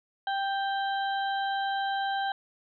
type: harmonic tone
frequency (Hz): 786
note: G5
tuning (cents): +4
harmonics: 1 / 2 / 4 / 5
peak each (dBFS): -28 / -34 / -40 / -42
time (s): 0.27-2.32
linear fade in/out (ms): 2
effects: none